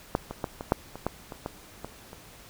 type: clicks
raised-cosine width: 1 ms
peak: -9 / -20 / -14 / -20 / -6 / -24 / -12 / -23 / -17 / -21 / -28 dBFS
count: 11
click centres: 0.151 / 0.31 / 0.442 / 0.609 / 0.721 / 0.956 / 1.066 / 1.322 / 1.461 / 1.846 / 2.131 s
effects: pink hiss -50 dBFS RMS until 2.49 s